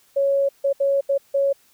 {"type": "tone bursts at uneven times", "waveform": "sine", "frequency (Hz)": 554.4, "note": "C#5", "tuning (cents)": 0, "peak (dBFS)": -16, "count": 5, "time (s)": [[0.16, 0.49], [0.64, 0.73], [0.8, 1.01], [1.09, 1.18], [1.34, 1.53]], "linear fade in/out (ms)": 10, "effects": ["white hiss -58 dBFS RMS until 1.73 s"]}